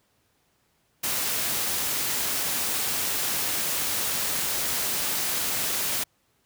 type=noise; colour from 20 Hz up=white; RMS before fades=-27 dBFS; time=1.03-6.04 s; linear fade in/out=10 ms; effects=pink hiss -68 dBFS RMS until 6.45 s + high-pass 60 Hz 12 dB/octave